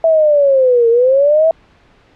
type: linear two-way sweep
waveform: sine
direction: down then up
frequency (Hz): 659.3 to 455.4 to 659.3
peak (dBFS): -7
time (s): 0.04-1.51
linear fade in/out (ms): 2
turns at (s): 0.89
effects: pink hiss -49 dBFS RMS until 2.15 s + low-pass 3000 Hz 12 dB/octave